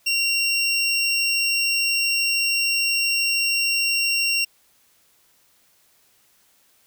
25% pulse tone, 2753 Hz, F7, 25 cents flat, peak -15 dBFS, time 0.06-4.45 s, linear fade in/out 10 ms, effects white hiss -60 dBFS RMS until 6.86 s

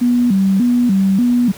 sine tone with vibrato, 216.9 Hz, A3, 25 cents flat, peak -10 dBFS, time 0.01-1.52 s, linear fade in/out 10 ms, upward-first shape square, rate 1.7 Hz, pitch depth 200 cents each way, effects pink hiss -36 dBFS RMS until 1.57 s + high-pass 60 Hz 12 dB/octave

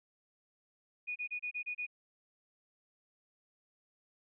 sine tone bursts, 2464 Hz, D#7, 17 cents flat, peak -35 dBFS, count 7, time 1.07-1.867 s, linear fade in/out 20 ms, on 89 ms, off 29 ms, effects none

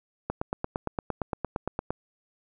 click train, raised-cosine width 1 ms, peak -14 dBFS, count 15, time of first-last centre 0.3-1.906 s, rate 8.72 Hz, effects none

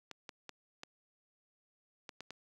clicks, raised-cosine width 0.2 ms, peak -27 dBFS, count 7, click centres 0.113 / 0.292 / 0.493 / 0.834 / 2.092 / 2.206 / 2.306 s, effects high-pass 150 Hz 12 dB/octave + 11-bit

